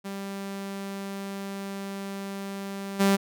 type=tone with level steps; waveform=sawtooth; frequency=196.9 Hz; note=G3; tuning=8 cents sharp; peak=-29 / -15 dBFS; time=0.04-3.17 s; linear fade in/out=20 ms; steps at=2.99 s; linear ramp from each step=20 ms; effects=none